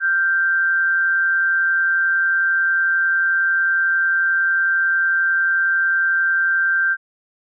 sine tone pair together, 1396.9 / 1568 Hz, F6 / G6, 0 / 0 cents, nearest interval major second, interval 200 cents, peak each -25 / -15 dBFS, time 0-6.97 s, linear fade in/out 50 ms, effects none

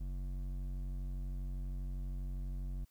sine tone with hard clipping, 46.25 Hz, F#1, in tune, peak -39 dBFS, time 0-2.85 s, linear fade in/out 10 ms, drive 10 dB, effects white hiss -74 dBFS RMS until 2.9 s

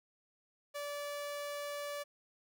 sawtooth tone, 579 Hz, D5, 25 cents flat, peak -35 dBFS, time 0.74-2.04 s, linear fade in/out 20 ms, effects none

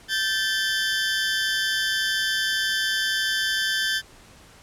20% pulse tone pair together, 1558.2 / 1749 Hz, G6 / A6, -11 / -11 cents, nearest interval major second, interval 200 cents, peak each -20 dBFS, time 0.08-4.02 s, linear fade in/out 50 ms, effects pink hiss -50 dBFS RMS until 4.62 s + low-pass 10000 Hz 12 dB/octave

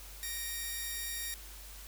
5% pulse tone pair together, 1864.7 / 2343 Hz, A#6 / D7, 0 / -5 cents, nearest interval major third, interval 395 cents, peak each -27 / -34 dBFS, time 0.23-1.34 s, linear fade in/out 0 ms, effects added 50 Hz sine -49 dBFS peak until 1.87 s + white hiss -51 dBFS RMS until 1.87 s

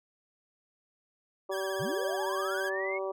harmonic tone, 192.1 Hz, G3, 35 cents flat, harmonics 2 / 3 / 4 / 5 / 6, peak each -34 / -35 / -43 / -43 / -43 dBFS, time 1.49-3.12 s, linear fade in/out 10 ms
sawtooth tone with vibrato, 1632 Hz, G#6, 31 cents flat, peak -35 dBFS, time 1.51-2.7 s, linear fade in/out 20 ms, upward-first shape sine, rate 16 Hz, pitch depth 68 cents each way
sine linear sweep, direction up, 92.5 to 2217 Hz, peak -34 dBFS, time 1.79-2.99 s, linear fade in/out 20 ms
effects none

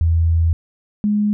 sine tone pair in turn, 82.7 / 208.4 Hz, E2 / G#3, +6 / +6 cents, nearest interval octave + major third, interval 1600 cents, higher second, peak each -12 / -14 dBFS, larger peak first, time 0.01-0.53 / 1.04-1.33 s, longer first, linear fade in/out 0 ms, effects none

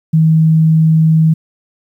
sine tone, 159.5 Hz, D#3, 43 cents sharp, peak -6 dBFS, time 0.13-1.34 s, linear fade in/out 10 ms, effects 8-bit

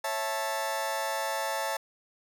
sawtooth chord, A major, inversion first, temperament just, 550 / 660 / 880 Hz, C#5 / E5 / A5, -14 / +2 / 0 cents, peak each -31 / -31 / -28 dBFS, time 0.04-1.77 s, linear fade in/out 5 ms, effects none

